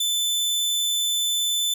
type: tone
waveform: sawtooth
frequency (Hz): 3519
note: A7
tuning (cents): 0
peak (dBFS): -18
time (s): 0-1.74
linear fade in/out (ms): 5
effects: none